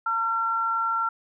sine tone pair together, 906 / 1364.1 Hz, A#5 / F6, -50 / -41 cents, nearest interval perfect fifth, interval 709 cents, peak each -30 / -23 dBFS, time 0.06-1.09 s, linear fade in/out 5 ms, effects none

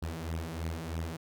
sawtooth beating tone pair, 79.8 / 82.9 Hz, D#2 / E2, +44 / +10 cents, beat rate 3.1 Hz, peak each -34 / -33 dBFS, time 0.02-1.17 s, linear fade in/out 10 ms, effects none

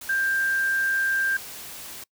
sine tone in noise, 1585 Hz, G6, 19 cents sharp, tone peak -21 dBFS, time 0.09-1.37 s, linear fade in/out 5 ms, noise white, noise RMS -39 dBFS, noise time 0.01-2.04 s, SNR +15 dB, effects noise-tail reverb RT60 0.1 s tail -24 dB re dry

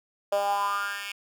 10% pulse tone with high-pass filter sweep, 201.1 Hz, G3, 44 cents sharp, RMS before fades -28 dBFS, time 0.32-1.12 s, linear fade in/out 5 ms, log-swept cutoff 580 to 2300 Hz, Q 6.4, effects none

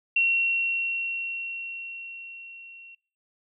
sine tone with level ramp, 2731 Hz, F7, 39 cents flat, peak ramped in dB -18 to -44 dBFS, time 0.16-2.95 s, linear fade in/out 5 ms, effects noise-tail reverb RT60 0.4 s tail -24 dB re dry

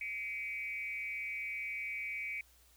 sine tone with frequency modulation, 2284 Hz, D7, 49 cents flat, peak -37 dBFS, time 0.01-2.41 s, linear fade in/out 2 ms, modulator 199 Hz, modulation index 0.73, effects added 60 Hz sine -66 dBFS peak until 2.76 s + white hiss -66 dBFS RMS until 2.76 s

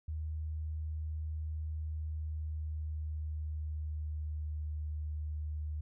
sine tone with pitch glide, 77.78 to 76.05 Hz, D#2 to D#2, 0 to -39 cents, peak -35 dBFS, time 0.08-5.81 s, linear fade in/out 5 ms, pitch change -39 cents, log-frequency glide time 1.82-4.75 s, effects none

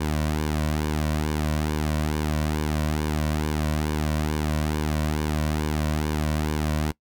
sawtooth tone with flanger, 76.4 Hz, D#2, 31 cents flat, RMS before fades -25 dBFS, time 0-6.92 s, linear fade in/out 10 ms, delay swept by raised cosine 1.5 to 2.44 ms, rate 2.3 Hz, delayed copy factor -0.6, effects noise-tail reverb RT60 0.1 s tail -22 dB re dry

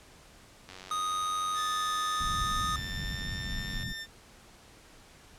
click train, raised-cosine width 0.2 ms, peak -28 dBFS, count 294, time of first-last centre 0.69-3.83 s, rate 93.3 Hz
square tone, 1244.5 Hz, D#6, in tune, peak -30 dBFS, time 0.91-2.76 s, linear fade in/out 2 ms
20% pulse tone with pitch glide, 1755 to 1799.1 Hz, A6 to A6, -5 to +38 cents, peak -32 dBFS, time 1.54-4.07 s, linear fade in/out 50 ms, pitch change +43 cents, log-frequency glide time 1.98-3.23 s
pink low-pass noise, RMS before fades -37 dBFS, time 2.2-3.93 s, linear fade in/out 10 ms, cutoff 210 Hz, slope 24 dB/octave
effects pink hiss -55 dBFS RMS until 5.38 s + low-pass 10000 Hz 12 dB/octave

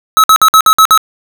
square tone bursts, 1291 Hz, E6, 37 cents flat, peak -3 dBFS, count 7, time 0.17-0.976 s, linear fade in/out 0 ms, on 68 ms, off 55 ms, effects none

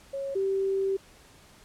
sine tone pair in turn, 549 / 388.2 Hz, C#5 / G4, -17 / -17 cents, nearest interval tritone, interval 600 cents, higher first, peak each -30 / -24 dBFS, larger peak second, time 0.13-0.35 / 0.35-0.97 s, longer second, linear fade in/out 10 ms, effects pink hiss -55 dBFS RMS until 1.64 s + low-pass 11000 Hz 12 dB/octave

